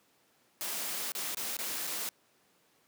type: noise with dropouts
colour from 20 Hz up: white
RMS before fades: -36 dBFS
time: 0.61-2.09 s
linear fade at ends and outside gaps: 0 ms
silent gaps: 1.119-1.151 / 1.347-1.371 / 1.568-1.589 / 1.869-1.873 s
effects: pink hiss -68 dBFS RMS until 2.87 s + high-pass 200 Hz 12 dB/octave